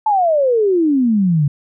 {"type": "exponential sweep", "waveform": "sine", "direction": "down", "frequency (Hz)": [886, 138.59], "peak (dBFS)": -11, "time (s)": [0.06, 1.48], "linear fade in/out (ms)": 5, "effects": []}